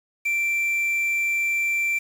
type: tone with quantisation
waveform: triangle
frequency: 2349 Hz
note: D7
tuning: in tune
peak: -19 dBFS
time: 0.25-1.99 s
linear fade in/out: 10 ms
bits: 7
effects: none